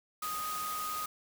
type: tone in noise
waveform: sine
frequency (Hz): 1245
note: D#6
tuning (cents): +1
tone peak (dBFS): -35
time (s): 0.22-1.06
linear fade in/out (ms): 5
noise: white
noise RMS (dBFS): -41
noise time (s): 0.22-1.06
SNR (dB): +3
effects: none